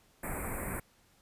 pink band-stop noise, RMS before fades -37 dBFS, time 0.23-0.8 s, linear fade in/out 5 ms, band 2400 to 7800 Hz, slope 96 dB/octave, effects pink hiss -66 dBFS RMS until 1.21 s + resampled to 32000 Hz

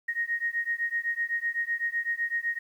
sine beating tone pair, 1864.7 / 1872.6 Hz, A#6 / A#6, 0 / +7 cents, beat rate 7.9 Hz, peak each -30 dBFS, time 0.08-2.59 s, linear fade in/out 10 ms, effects 10-bit

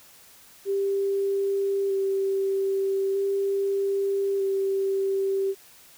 sine tone with vibrato, 392 Hz, G4, in tune, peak -22 dBFS, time 0.65-5.55 s, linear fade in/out 50 ms, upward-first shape square, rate 0.4 Hz, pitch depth 12 cents each way, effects white hiss -52 dBFS RMS until 5.97 s

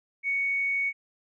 triangle tone with tanh clipping, 2227 Hz, C#7, 7 cents sharp, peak -24 dBFS, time 0.23-0.93 s, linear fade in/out 50 ms, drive 2 dB, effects resampled to 22050 Hz

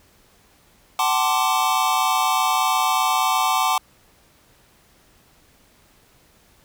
square chord, D dominant seventh, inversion first, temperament equal with one note detuned, 756.8 / 880 / 1046.5 / 1174.7 Hz, F#5 / A5 / C6 / D6, +39 / 0 / 0 / 0 cents, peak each -24 dBFS, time 0.99-3.78 s, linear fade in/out 2 ms, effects pink hiss -56 dBFS RMS until 6.64 s

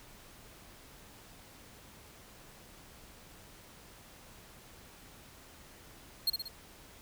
45% pulse tone with echo, 4248 Hz, C8, 25 cents sharp, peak -25 dBFS, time 6.27-6.3 s, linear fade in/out 5 ms, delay 61 ms, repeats 3, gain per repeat -5 dB, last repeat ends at 6.483 s, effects pink hiss -55 dBFS RMS until 7.01 s

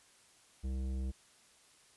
sine tone with tanh clipping, 65.41 Hz, C2, in tune, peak -36 dBFS, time 0.63-1.12 s, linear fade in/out 20 ms, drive 13 dB, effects white hiss -64 dBFS RMS until 1.96 s + resampled to 24000 Hz

